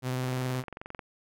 sawtooth tone with vibrato, 127.8 Hz, C3, 40 cents flat, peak -25 dBFS, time 0.02-0.64 s, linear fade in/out 50 ms, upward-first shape sine, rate 19 Hz, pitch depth 23 cents each way
click train, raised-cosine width 0.5 ms, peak -25 dBFS, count 18, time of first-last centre 0.24-0.992 s, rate 22.6 Hz
effects none

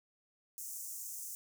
pink high-pass noise, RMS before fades -44 dBFS, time 0.58-1.35 s, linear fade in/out 0 ms, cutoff 6200 Hz, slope 48 dB/octave, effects none

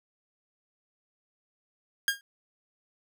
sawtooth tone with exponential decay, 1619 Hz, G#6, 45 cents flat, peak -16 dBFS, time 2.08-2.21 s, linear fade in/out 1 ms, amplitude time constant 28 ms, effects none

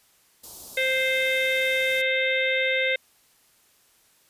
white band-stop noise, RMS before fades -41 dBFS, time 0.43-2.02 s, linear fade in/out 10 ms, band 960 to 4100 Hz, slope 24 dB/octave
harmonic tone, 523.3 Hz, C5, in tune, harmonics 1 / 3 / 4 / 5 / 6 / 7, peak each -26 / -31 / -24 / -32 / -38 / -31 dBFS, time 0.77-2.96 s, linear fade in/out 5 ms
effects white hiss -61 dBFS RMS until 4.29 s + resampled to 32000 Hz

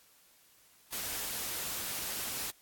white noise, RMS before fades -37 dBFS, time 0.92-2.51 s, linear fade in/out 10 ms, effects white hiss -63 dBFS RMS until 2.61 s + AAC 64 kbps

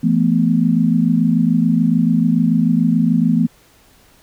sine chord, E suspended fourth, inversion none, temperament equal with one note detuned, 168.57 / 220 / 246.9 Hz, E3 / A3 / B3, +39 / 0 / 0 cents, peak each -16 dBFS, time 0.03-3.47 s, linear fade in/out 10 ms, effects pink hiss -51 dBFS RMS until 4.22 s

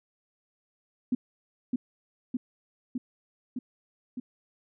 sine tone with echo, 249.7 Hz, B3, 19 cents sharp, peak -22 dBFS, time 1.12-1.15 s, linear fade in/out 5 ms, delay 610 ms, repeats 5, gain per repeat -2 dB, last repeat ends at 4.2 s, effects none

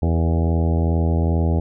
harmonic tone with a mistuned harmonic, 82.41 Hz, E2, in tune, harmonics 1 / 2 / 3 / 4 / 5 / 6 / 7 / 8 / 9 / 10, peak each -17 / -23 / -27 / -29 / -31 / -33 / -34 / -35 / -36 / -37 dBFS, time 0.02-1.6 s, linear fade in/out 5 ms, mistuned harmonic 6, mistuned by -34 cents, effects none

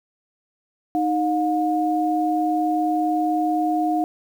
sine tone pair together, 310.7 / 717 Hz, D#4 / F5, -2 / +45 cents, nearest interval octave + major second, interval 1447 cents, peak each -21 dBFS, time 0.95-4.04 s, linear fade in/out 0 ms, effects 8-bit

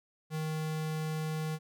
square tone, 156.5 Hz, D#3, 10 cents sharp, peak -33 dBFS, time 0.3-1.59 s, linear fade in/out 50 ms, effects none

